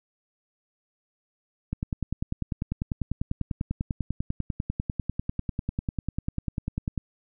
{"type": "click train", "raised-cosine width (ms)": 5, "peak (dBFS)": -15, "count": 54, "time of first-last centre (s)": [1.73, 6.978], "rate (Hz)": 10.1, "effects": []}